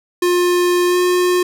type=tone with pitch glide; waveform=square; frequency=354.8 to 359.1 Hz; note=F4 to F4; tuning=+27 to +48 cents; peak=-13 dBFS; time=0.22-1.43 s; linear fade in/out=5 ms; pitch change=+21 cents; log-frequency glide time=0.87-0.98 s; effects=none

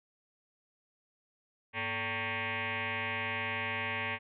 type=tone with frequency modulation; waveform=sine; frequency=100.8 Hz; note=G2; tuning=49 cents sharp; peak=-32 dBFS; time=1.73-4.19 s; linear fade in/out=50 ms; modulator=338 Hz; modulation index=7.7; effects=none

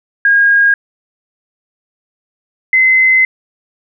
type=tone pair in turn; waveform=sine; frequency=1629 / 2052 Hz; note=G#6 / C7; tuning=-34 / -34 cents; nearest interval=major third; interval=400 cents; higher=second; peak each=-6 dBFS; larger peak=neither; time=0.25-0.74 / 2.73-3.25 s; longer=second; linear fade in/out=2 ms; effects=none

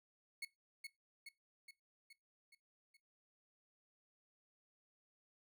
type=tone with echo; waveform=30% pulse; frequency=2195 Hz; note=C#7; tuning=18 cents flat; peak=-39 dBFS; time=0.42-0.45 s; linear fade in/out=5 ms; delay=420 ms; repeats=6; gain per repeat=-4 dB; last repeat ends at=2.97 s; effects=noise-tail reverb RT60 0.2 s tail -20 dB re dry

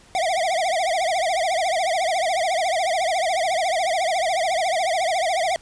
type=tone with vibrato; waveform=square; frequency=699 Hz; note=F5; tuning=1 cent sharp; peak=-20 dBFS; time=0.15-5.56 s; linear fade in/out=0 ms; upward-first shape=triangle; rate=14 Hz; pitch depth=220 cents each way; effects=pink hiss -51 dBFS RMS until 5.61 s + resampled to 22050 Hz

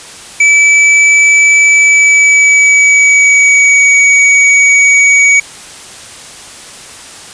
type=tone with pitch glide; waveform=square; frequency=2303 to 2258 Hz; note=D7 to C#7; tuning=-34 to +31 cents; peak=-4 dBFS; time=0.4-5.4 s; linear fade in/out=5 ms; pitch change=-35 cents; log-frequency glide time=1.71-3.92 s; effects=white hiss -30 dBFS RMS until 7.33 s + resampled to 22050 Hz

